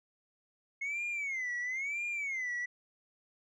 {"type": "tone with vibrato", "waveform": "sine", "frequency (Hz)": 2161, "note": "C#7", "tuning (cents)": -45, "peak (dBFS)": -31, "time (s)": [0.81, 2.66], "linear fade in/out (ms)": 10, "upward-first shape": "sine", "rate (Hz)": 1, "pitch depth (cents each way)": 190, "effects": ["tanh soft clip ceiling -32 dBFS"]}